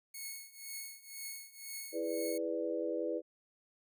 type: tone with tremolo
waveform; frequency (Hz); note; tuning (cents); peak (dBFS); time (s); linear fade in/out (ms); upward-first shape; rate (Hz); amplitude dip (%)
5% pulse; 2197; C#7; -16; -30; 0.14-2.38; 5; triangle; 2; 90
type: chord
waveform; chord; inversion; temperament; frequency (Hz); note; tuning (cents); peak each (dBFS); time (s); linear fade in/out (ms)
sine; E dominant seventh; none; equal with one note detuned; 329.6 / 415.3 / 496.2 / 587.3; E4 / G#4 / B4 / D5; 0 / 0 / +8 / 0; -38 / -41 / -37 / -40; 1.92-3.22; 50
effects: none